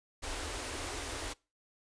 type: band-stop noise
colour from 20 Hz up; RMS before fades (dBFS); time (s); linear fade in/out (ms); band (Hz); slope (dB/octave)
pink; -39; 0.22-1.34; 20; 110 to 250; 96
effects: noise-tail reverb RT60 0.3 s tail -24 dB re dry + resampled to 22050 Hz